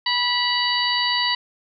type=harmonic tone with a mistuned harmonic; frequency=979 Hz; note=B5; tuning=15 cents flat; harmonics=1 / 2 / 3 / 4 / 5; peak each=-25 / -25 / -25 / -25 / -25 dBFS; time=0.06-1.35 s; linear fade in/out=5 ms; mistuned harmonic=5; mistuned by=-110 cents; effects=none